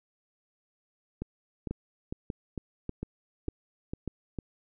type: two click trains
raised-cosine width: 3 ms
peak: -20 / -21 dBFS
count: 5 / 8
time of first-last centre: 1.71-4.077 / 1.22-4.387 s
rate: 1.69 / 2.21 Hz
effects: none